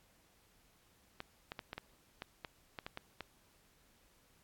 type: clicks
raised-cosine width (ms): 0.3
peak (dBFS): -26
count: 11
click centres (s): 1.204 / 1.519 / 1.592 / 1.731 / 1.78 / 2.221 / 2.448 / 2.788 / 2.865 / 2.974 / 3.207
effects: pink hiss -69 dBFS RMS until 4.43 s + AAC 64 kbps